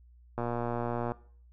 click train, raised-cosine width 1 ms, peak -19 dBFS, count 89, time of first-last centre 0.38-1.119 s, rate 119 Hz, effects noise-tail reverb RT60 0.5 s tail -19 dB re dry + added 60 Hz sine -54 dBFS peak until 1.52 s

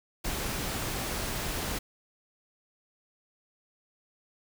pink noise, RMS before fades -33 dBFS, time 0.24-1.79 s, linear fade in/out 10 ms, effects none

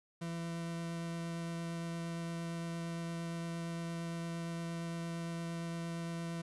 40% pulse tone with vibrato, 167.9 Hz, E3, 32 cents sharp, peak -37 dBFS, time 0.21-6.42 s, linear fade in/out 10 ms, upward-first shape triangle, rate 8.7 Hz, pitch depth 9 cents each way, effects resampled to 24000 Hz + 11-bit

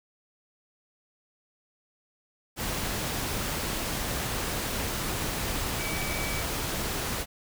sine tone in noise, 2291 Hz, D7, 44 cents flat, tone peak -36 dBFS, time 5.77-6.44 s, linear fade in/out 50 ms, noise pink, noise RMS -31 dBFS, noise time 2.56-7.26 s, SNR -8 dB, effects none

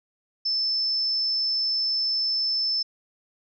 sine tone, 5274 Hz, E8, in tune, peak -22 dBFS, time 0.45-2.83 s, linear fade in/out 10 ms, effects none

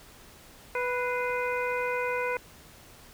harmonic tone with a mistuned harmonic, 493.9 Hz, B4, in tune, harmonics 1 / 2 / 3 / 4 / 5, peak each -30 / -33 / -35 / -36 / -37 dBFS, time 0.75-2.37 s, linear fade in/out 2 ms, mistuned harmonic 4, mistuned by +82 cents, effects pink hiss -52 dBFS RMS until 3.13 s

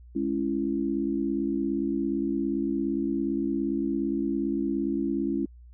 sine chord, C# minor, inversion second, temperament equal with one note detuned, 207.7 / 277.2 / 334.6 Hz, G#3 / C#4 / E4, 0 / 0 / +26 cents, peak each -31 / -28 / -29 dBFS, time 0.15-5.46 s, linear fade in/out 10 ms, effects added 60 Hz sine -46 dBFS peak until 5.73 s

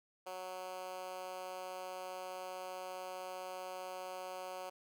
10% pulse tone with high-pass filter, 184.7 Hz, F#3, 3 cents flat, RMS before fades -45 dBFS, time 0.26-4.7 s, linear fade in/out 10 ms, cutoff 560 Hz, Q 1.8, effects none

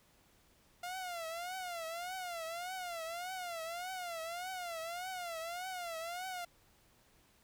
sawtooth tone with vibrato, 698.5 Hz, F5, in tune, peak -36 dBFS, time 0.83-6.45 s, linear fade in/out 5 ms, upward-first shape triangle, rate 1.7 Hz, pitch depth 150 cents each way, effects pink hiss -68 dBFS RMS until 7.43 s

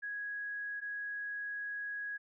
sine tone pair in turn, 1661.2 / 1661.2 Hz, G#6 / G#6, 0 / 0 cents, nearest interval unison, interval 0 cents, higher neither, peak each -37 / -37 dBFS, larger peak neither, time 0.02-0.81 / 0.81-2.18 s, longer second, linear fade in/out 20 ms, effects none

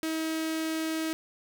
sawtooth tone with notch filter, 319.5 Hz, D#4, 46 cents sharp, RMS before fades -31 dBFS, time 0.03-1.13 s, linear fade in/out 0 ms, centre 840 Hz, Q 1.3, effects none

